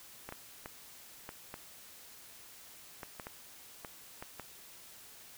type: clicks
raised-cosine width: 0.5 ms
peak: -27 dBFS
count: 11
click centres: 0.29 / 0.324 / 0.659 / 1.291 / 1.541 / 3.032 / 3.198 / 3.269 / 3.848 / 4.225 / 4.397 s
effects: white hiss -54 dBFS RMS until 5.37 s